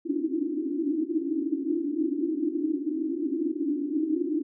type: band-pass noise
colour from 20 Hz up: pink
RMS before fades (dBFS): -28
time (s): 0.05-4.43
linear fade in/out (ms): 20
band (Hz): 280 to 340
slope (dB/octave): 96
effects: none